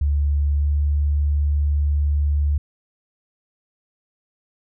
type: tone with pitch glide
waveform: sine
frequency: 72.2 to 72.91 Hz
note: D2 to D2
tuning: -29 to -12 cents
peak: -16 dBFS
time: 0.01-2.58 s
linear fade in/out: 5 ms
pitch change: +17 cents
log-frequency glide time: 0.58-0.66 s
effects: none